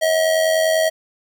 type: tone with amplitude modulation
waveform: square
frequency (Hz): 640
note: D#5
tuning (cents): +49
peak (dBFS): -13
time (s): 0.01-0.9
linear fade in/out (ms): 20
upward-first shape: sine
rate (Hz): 90.1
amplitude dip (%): 50
effects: 9-bit